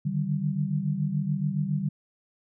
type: tone cluster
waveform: sine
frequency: 145.9 / 153 / 193.9 Hz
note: D3 / D#3 / G3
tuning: -11 / -29 / -19 cents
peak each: -29 dBFS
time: 0.05-1.89 s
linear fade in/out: 10 ms
effects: none

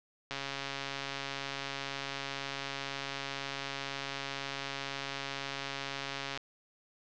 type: click train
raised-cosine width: 0.2 ms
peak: -19 dBFS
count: 838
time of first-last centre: 0.31-6.375 s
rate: 138 Hz
effects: low-pass 5000 Hz 12 dB/octave

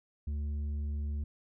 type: tone with tanh clipping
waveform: sine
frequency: 73.42 Hz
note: D2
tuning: in tune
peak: -33 dBFS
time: 0.27-1.24 s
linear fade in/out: 5 ms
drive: 6 dB
effects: none

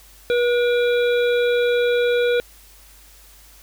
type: harmonic tone with a mistuned harmonic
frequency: 483.3 Hz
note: B4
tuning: 38 cents flat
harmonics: 1 / 3 / 5 / 7 / 8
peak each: -16 / -26 / -30 / -33 / -34 dBFS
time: 0.3-2.4 s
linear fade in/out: 0 ms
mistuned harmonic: 5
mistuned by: -26 cents
effects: added 50 Hz sine -49 dBFS peak until 3.62 s + white hiss -49 dBFS RMS until 3.62 s

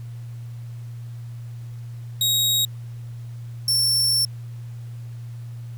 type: tone pair in turn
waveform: sawtooth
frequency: 3788 / 5424 Hz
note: A#7 / E8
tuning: +27 / +49 cents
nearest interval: tritone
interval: 622 cents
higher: second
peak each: -15 dBFS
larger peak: neither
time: 2.21-2.65 / 3.68-4.25 s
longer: second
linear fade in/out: 2 ms
effects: added 118 Hz sine -32 dBFS peak until 5.77 s + pink hiss -55 dBFS RMS until 5.77 s

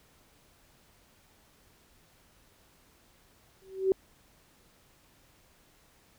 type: tone with exponential growth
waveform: sine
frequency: 381.8 Hz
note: G4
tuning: 46 cents flat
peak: -18 dBFS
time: 3.62-3.92 s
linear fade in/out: 1 ms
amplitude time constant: 65 ms
effects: pink hiss -63 dBFS RMS until 6.18 s

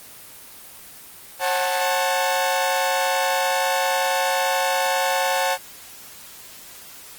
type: chord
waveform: sawtooth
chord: F# minor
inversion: second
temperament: equal with one note detuned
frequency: 542.3 / 740 / 880 Hz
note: C#5 / F#5 / A5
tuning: -38 / 0 / 0 cents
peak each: -20 dBFS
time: 1.39-5.58 s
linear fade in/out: 50 ms
effects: white hiss -42 dBFS RMS until 7.18 s + Opus 24 kbps

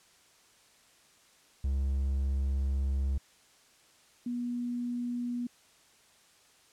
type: tone pair in turn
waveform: triangle / sine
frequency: 68 / 242.3 Hz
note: C#2 / B3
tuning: -33 / -33 cents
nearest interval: octave + minor seventh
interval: 2200 cents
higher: second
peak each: -25 / -31 dBFS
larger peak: first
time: 1.64-3.18 / 4.26-5.47 s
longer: first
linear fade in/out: 5 ms
effects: white hiss -62 dBFS RMS until 6.72 s + low-pass 9000 Hz 12 dB/octave

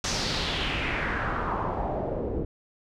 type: noise with low-pass filter sweep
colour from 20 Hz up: pink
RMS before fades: -29 dBFS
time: 0.04-2.45 s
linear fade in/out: 2 ms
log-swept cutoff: 6200 to 380 Hz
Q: 2.9
effects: none

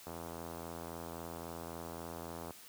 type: click train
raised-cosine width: 1 ms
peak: -30 dBFS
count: 205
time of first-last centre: 0.07-2.507 s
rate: 83.7 Hz
effects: white hiss -55 dBFS RMS until 2.68 s + high-pass 60 Hz 12 dB/octave

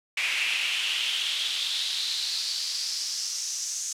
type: noise with high-pass filter sweep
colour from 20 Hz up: brown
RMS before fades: -29 dBFS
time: 0.17-3.93 s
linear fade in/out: 5 ms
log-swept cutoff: 2400 to 6500 Hz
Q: 4.4
effects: low-pass 10000 Hz 12 dB/octave

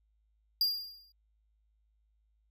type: tone with exponential decay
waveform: square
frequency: 4805 Hz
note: D8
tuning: 39 cents sharp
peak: -24 dBFS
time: 0.61-1.12 s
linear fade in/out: 2 ms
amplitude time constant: 110 ms
effects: added 53 Hz sine -69 dBFS peak until 2.5 s

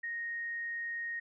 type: tone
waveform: sine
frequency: 1864.7 Hz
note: A#6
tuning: in tune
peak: -35 dBFS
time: 0.03-1.2 s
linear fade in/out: 10 ms
effects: none

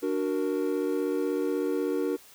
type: chord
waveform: triangle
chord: D augmented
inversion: none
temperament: equal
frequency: 293.7 / 370 / 466.2 Hz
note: D4 / F#4 / A#4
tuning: 0 / 0 / 0 cents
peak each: -28 dBFS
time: 0.02-2.17 s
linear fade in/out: 20 ms
effects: white hiss -53 dBFS RMS until 2.34 s

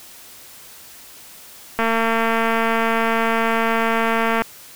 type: click train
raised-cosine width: 0.5 ms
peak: -5 dBFS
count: 598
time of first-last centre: 1.79-4.42 s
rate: 227 Hz
effects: white hiss -42 dBFS RMS until 4.75 s

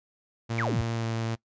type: tone with pitch glide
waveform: sawtooth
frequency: 115.1 to 113.71 Hz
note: A#2 to A#2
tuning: -22 to -43 cents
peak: -24 dBFS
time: 0.49-1.36 s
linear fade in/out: 20 ms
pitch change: -21 cents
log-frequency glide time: 0.95-1.06 s
type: exponential sweep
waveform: sine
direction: down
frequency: 2489 to 66 Hz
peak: -27 dBFS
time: 0.58-0.82 s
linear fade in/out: 5 ms
effects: noise-tail reverb RT60 0.1 s tail -22 dB re dry + resampled to 16000 Hz

